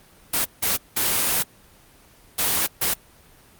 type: noise bursts at uneven times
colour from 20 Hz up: white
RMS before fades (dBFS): -21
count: 5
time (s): 0.33-0.45 / 0.62-0.77 / 0.96-1.43 / 2.38-2.67 / 2.81-2.94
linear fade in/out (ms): 10
effects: pink hiss -52 dBFS RMS until 3.59 s + Opus 24 kbps